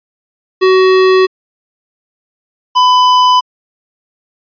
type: tone pair in turn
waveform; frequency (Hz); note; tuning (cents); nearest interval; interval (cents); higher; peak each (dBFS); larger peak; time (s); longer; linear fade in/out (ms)
square; 375.2 / 1001.7; F#4 / B5; +24 / +24; octave + perfect fourth; 1700; second; -6; neither; 0.61-1.27 / 2.75-3.41; neither; 20
effects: resampled to 11025 Hz